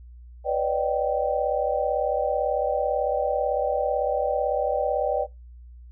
sine tone cluster, 495.3 / 571 / 609 / 777 Hz, B4 / D5 / D#5 / G5, +5 / -49 / -37 / -16 cents, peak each -27 dBFS, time 0.44-5.27 s, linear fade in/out 50 ms, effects noise-tail reverb RT60 0.2 s tail -19 dB re dry + added 60 Hz sine -42 dBFS peak until 5.91 s

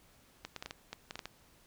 clicks, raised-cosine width 0.2 ms, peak -23 dBFS, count 10, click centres 0.45 / 0.563 / 0.625 / 0.66 / 0.709 / 0.93 / 1.109 / 1.156 / 1.192 / 1.256 s, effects pink hiss -64 dBFS RMS until 1.66 s

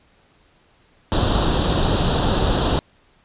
pink noise with comb filter, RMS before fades -18 dBFS, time 1.12-2.79 s, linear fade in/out 0 ms, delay 0.23 ms, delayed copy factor +0.85, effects pink hiss -57 dBFS RMS until 3.24 s + resampled to 8000 Hz

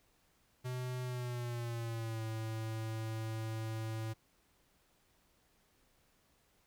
square tone with pitch glide, 126.1 to 111.05 Hz, B2 to A2, +36 to +16 cents, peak -38 dBFS, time 0.64-4.14 s, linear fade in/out 20 ms, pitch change -220 cents, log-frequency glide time 1.03-2.24 s, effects pink hiss -72 dBFS RMS until 6.66 s

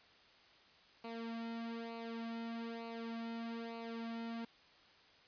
sawtooth tone with flanger, 230 Hz, A#3, 23 cents flat, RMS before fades -44 dBFS, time 1.04-4.45 s, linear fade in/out 5 ms, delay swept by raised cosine 0.58 to 2.58 ms, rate 1.1 Hz, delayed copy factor -0.75, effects white hiss -64 dBFS RMS until 5.27 s + resampled to 11025 Hz

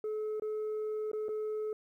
sine tone with dropouts, 429.5 Hz, A4, 42 cents flat, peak -30 dBFS, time 0.04-1.73 s, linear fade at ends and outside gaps 2 ms, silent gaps 0.398-0.421 / 1.116-1.132 / 1.284-1.29 s, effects tanh soft clip ceiling -32 dBFS + 12-bit

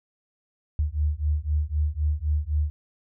sine beating tone pair, 73.42 / 77.32 Hz, D2 / D#2, 0 / -10 cents, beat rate 3.9 Hz, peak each -25 dBFS, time 0.79-2.7 s, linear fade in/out 0 ms, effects none

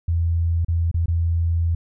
sine tone with dropouts, 83.9 Hz, E2, 31 cents sharp, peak -17 dBFS, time 0.08-1.75 s, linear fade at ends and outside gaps 5 ms, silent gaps 0.648-0.683 / 0.914-0.942 / 1.059-1.081 s, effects none

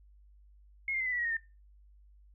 sine tone with pitch steps, 2161 / 2107 / 2054 / 2002 / 1952.1 / 1903.1 / 1855.4 / 1808.8 Hz, C#7 / C7 / C7 / B6 / B6 / A#6 / A#6 / A6, -45 / +12 / -33 / +23 / -21 / +35 / -9 / +47 cents, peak -30 dBFS, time 0.88-1.368 s, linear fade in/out 2 ms, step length 61 ms, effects noise-tail reverb RT60 0.3 s tail -21 dB re dry + added 50 Hz sine -56 dBFS peak until 2.34 s

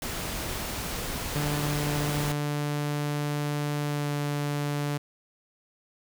pink noise, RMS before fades -33 dBFS, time 0.02-2.32 s, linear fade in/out 2 ms
sawtooth tone with pitch glide, 146.83 to 145.48 Hz, D3 to D3, 0 to -16 cents, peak -23 dBFS, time 1.35-4.98 s, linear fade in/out 10 ms, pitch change -16 cents, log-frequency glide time 3.84-4.13 s
effects none

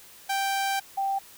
sawtooth / sine tone pair in turn, 784 / 784 Hz, G5 / G5, 0 / 0 cents, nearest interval unison, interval 0 cents, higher neither, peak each -21 / -24 dBFS, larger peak first, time 0.29-0.8 / 0.97-1.19 s, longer first, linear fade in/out 10 ms, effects white hiss -50 dBFS RMS until 1.37 s

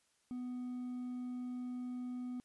triangle tone with hard clipping, 248.6 Hz, B3, 12 cents sharp, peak -40 dBFS, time 0.31-2.4 s, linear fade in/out 0 ms, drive 5 dB, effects white hiss -75 dBFS RMS until 2.44 s + resampled to 24000 Hz

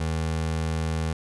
25% pulse tone, 80 Hz, D#2, 49 cents sharp, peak -21 dBFS, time 0-1.13 s, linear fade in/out 5 ms, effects resampled to 24000 Hz

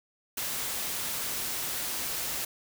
white noise, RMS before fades -33 dBFS, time 0.37-2.45 s, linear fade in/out 5 ms, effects none

